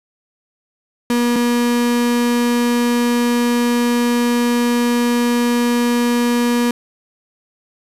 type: tone pair in turn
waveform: 35% pulse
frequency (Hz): 240 / 240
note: B3 / B3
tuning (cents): -49 / -49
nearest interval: unison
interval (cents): 0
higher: neither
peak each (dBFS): -12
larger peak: neither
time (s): 1.1-1.36 / 1.36-6.71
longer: second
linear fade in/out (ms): 2
effects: resampled to 32000 Hz + 7-bit